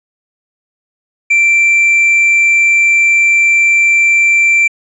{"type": "tone with tanh clipping", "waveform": "triangle", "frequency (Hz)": 2349, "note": "D7", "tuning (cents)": 0, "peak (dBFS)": -7, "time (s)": [1.3, 4.68], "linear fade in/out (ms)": 10, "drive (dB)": 7, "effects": ["resampled to 22050 Hz"]}